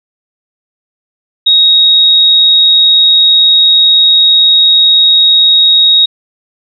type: tone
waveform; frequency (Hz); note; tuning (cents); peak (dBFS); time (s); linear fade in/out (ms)
sine; 3771; A#7; +19; -3; 1.46-6.06; 10
effects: none